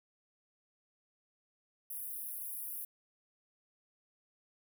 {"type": "high-pass noise", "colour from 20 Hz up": "pink", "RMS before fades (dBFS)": -42, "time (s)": [1.9, 2.85], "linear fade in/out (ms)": 5, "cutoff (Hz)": 10000, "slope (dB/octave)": 96, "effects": []}